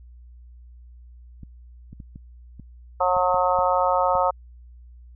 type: clicks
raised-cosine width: 5 ms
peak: -27 dBFS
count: 9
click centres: 1.433 / 1.93 / 2.002 / 2.159 / 2.597 / 3.167 / 3.344 / 3.589 / 4.153 s
type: harmonic tone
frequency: 181.4 Hz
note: F#3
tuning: 34 cents flat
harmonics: 3 / 4 / 5 / 6 / 7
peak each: -23 / -24 / -23 / -28 / -25 dBFS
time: 3-4.31 s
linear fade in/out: 10 ms
effects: added 60 Hz sine -43 dBFS peak until 5.15 s